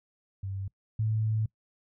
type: tone pair in turn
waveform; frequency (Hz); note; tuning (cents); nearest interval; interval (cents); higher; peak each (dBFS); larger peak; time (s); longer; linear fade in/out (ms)
sine; 97.1 / 109.34; G2 / A2; -16 / -10; major second; 206; second; -32 / -25; second; 0.43-0.68 / 0.99-1.46; second; 5
effects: noise-tail reverb RT60 0.1 s tail -23 dB re dry